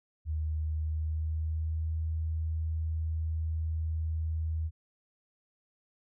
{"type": "tone with pitch glide", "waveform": "sine", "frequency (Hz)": [77.78, 79.87], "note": ["D#2", "D#2"], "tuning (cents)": [0, 46], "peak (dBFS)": -29, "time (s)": [0.25, 4.71], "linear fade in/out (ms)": 50, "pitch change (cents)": 46, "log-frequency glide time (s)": [0.73, 1.93], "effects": []}